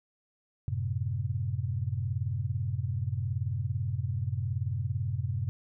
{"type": "chord", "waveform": "sine", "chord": "F# diminished", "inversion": "none", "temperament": "equal", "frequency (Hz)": [92.5, 110, 130.81], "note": ["F#2", "A2", "C3"], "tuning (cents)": [0, 0, 0], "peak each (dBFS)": -33, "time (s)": [0.68, 5.49], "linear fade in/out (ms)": 0, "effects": []}